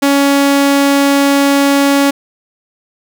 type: tone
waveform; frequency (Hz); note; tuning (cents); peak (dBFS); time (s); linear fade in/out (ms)
sawtooth; 280; C#4; +18; -4; 0.02-2.11; 10
effects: none